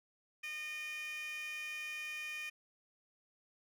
15% pulse tone with high-pass filter, 611 Hz, D#5, 32 cents flat, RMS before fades -43 dBFS, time 0.43-2.5 s, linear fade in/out 10 ms, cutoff 2300 Hz, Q 5, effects none

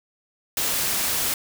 white noise, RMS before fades -24 dBFS, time 0.57-1.34 s, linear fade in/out 2 ms, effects none

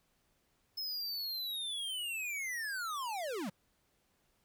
square linear sweep, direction down, 5220 to 162.6 Hz, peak -37 dBFS, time 0.77-3.5 s, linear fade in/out 10 ms, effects pink hiss -75 dBFS RMS until 4.44 s

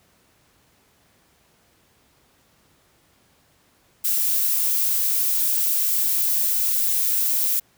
violet noise, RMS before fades -21 dBFS, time 4.04-7.6 s, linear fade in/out 10 ms, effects pink hiss -60 dBFS RMS until 7.77 s + high-pass 60 Hz 12 dB/octave

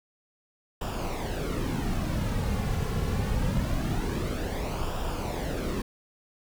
brown noise with flanger, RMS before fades -29 dBFS, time 0.81-5.82 s, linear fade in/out 5 ms, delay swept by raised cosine 0.47 to 3.27 ms, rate 0.24 Hz, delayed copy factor -0.6, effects none

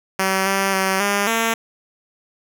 5% pulse tone with pitch steps, 191.1 / 194.7 / 191 / 202 / 227.2 Hz, G3 / G3 / G3 / G#3 / A#3, -44 / -12 / -45 / -48 / -44 cents, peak -6 dBFS, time 0.19-1.54 s, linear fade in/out 5 ms, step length 270 ms, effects none

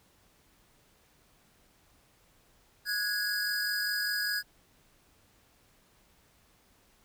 square tone cluster, 1462 / 1660 / 4935 Hz, F#6 / G#6 / D#8, -21 / -1 / -15 cents, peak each -38 / -32 / -35 dBFS, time 2.85-4.43 s, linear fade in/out 50 ms, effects pink hiss -65 dBFS RMS until 7.04 s

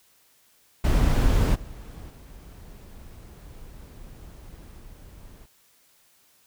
brown noise with level steps, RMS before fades -20 / -40 / -44 / -46 dBFS, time 0.84-5.46 s, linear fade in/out 5 ms, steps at 1.54 / 2.09 / 4.79 s, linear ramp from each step 20 ms, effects white hiss -61 dBFS RMS until 6.46 s

